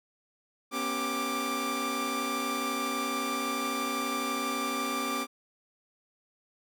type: tone cluster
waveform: sawtooth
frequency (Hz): 242.5 / 274.4 / 391.3 / 1180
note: B3 / C#4 / G4 / D6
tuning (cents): -31 / -17 / -3 / +8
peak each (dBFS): -33 / -32 / -36 / -28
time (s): 0.71-5.27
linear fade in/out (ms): 50
effects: none